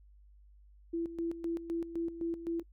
sine tone with tremolo, 335 Hz, E4, 28 cents sharp, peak -31 dBFS, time 0.93-2.63 s, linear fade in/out 10 ms, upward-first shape square, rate 3.9 Hz, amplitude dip 70%, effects noise-tail reverb RT60 0.1 s tail -24 dB re dry + added 50 Hz sine -56 dBFS peak until 2.72 s

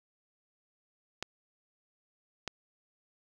clicks, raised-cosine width 0.2 ms, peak -17 dBFS, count 2, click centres 1.226 / 2.477 s, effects 8-bit

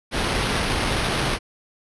pink noise with sample-and-hold, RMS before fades -23 dBFS, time 0.11-1.39 s, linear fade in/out 50 ms, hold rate 7350 Hz, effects resampled to 24000 Hz

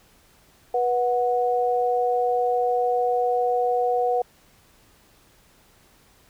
sine tone pair together, 488.2 / 735.3 Hz, B4 / F#5, -20 / -11 cents, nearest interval perfect fifth, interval 709 cents, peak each -22 dBFS, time 0.74-4.22 s, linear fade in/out 5 ms, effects pink hiss -57 dBFS RMS until 6.29 s

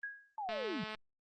sine tone with exponential decay, 1650 Hz, G#6, 12 cents flat, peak -36 dBFS, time 0.03-0.36 s, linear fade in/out 5 ms, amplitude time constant 70 ms
sine linear sweep, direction down, 886 to 155.56 Hz, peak -37 dBFS, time 0.38-0.84 s, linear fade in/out 2 ms
click train, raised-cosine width 0.3 ms, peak -27 dBFS, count 100, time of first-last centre 0.49-0.948 s, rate 216 Hz
effects Opus 24 kbps

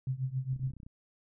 sine tone with tremolo, 130.81 Hz, C3, in tune, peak -27 dBFS, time 0.07-0.72 s, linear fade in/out 2 ms, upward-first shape triangle, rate 7.3 Hz, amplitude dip 95%
clicks, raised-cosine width 5 ms, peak -36 dBFS, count 11, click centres 0.531 / 0.562 / 0.596 / 0.633 / 0.674 / 0.705 / 0.736 / 0.767 / 0.802 / 0.832 / 0.865 s
effects none

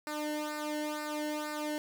sawtooth tone with flanger, 301.2 Hz, D4, 44 cents sharp, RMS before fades -36 dBFS, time 0.07-1.78 s, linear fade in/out 0 ms, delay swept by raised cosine 0.31 to 0.83 ms, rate 2.1 Hz, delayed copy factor -0.8, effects none

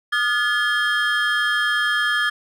triangle tone cluster, 1224 / 1421 / 1711 / 3209 Hz, D#6 / F6 / A6 / G7, -29 / +30 / -49 / +40 cents, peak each -24 / -24 / -18 / -25 dBFS, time 0.12-2.3 s, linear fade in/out 10 ms, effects none

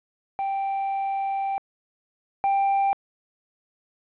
triangle tone pair in turn, 784 / 789 Hz, G5 / G5, 0 / +11 cents, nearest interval unison, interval 11 cents, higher second, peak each -22 / -17 dBFS, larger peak second, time 0.39-1.58 / 2.44-2.93 s, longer first, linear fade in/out 0 ms, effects resampled to 8000 Hz + 9-bit

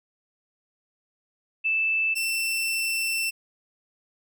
sine / sawtooth tone pair in turn, 2637 / 2682 Hz, E7 / E7, 0 / +29 cents, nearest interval unison, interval 29 cents, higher second, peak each -21 dBFS, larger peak neither, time 1.64-2.15 / 2.15-3.31 s, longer second, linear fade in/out 20 ms, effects none

